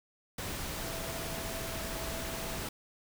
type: tone in noise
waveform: sine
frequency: 659.3 Hz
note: E5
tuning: in tune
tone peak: -44 dBFS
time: 0.83-2.58 s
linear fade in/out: 5 ms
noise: pink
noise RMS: -38 dBFS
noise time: 0.38-2.69 s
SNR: -9 dB
effects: none